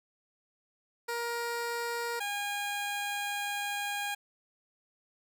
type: tone pair in turn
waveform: 15% pulse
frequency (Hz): 471.2 / 814.6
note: A#4 / G#5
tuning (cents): +19 / -34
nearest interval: major sixth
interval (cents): 947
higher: second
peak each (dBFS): -26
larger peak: neither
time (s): 1.08-2.2 / 2.2-4.15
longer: second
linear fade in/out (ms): 10
effects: none